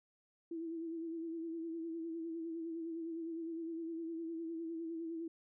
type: tone with vibrato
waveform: sine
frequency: 329.6 Hz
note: E4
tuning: in tune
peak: -39 dBFS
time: 0.51-5.28 s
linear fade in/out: 5 ms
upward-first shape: sine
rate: 9.8 Hz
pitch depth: 41 cents each way
effects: none